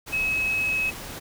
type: tone in noise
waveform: sine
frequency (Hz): 2565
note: E7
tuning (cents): -48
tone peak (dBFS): -22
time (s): 0.12-0.91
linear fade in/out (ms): 20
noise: pink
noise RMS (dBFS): -37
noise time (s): 0.06-1.2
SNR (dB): +12
effects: none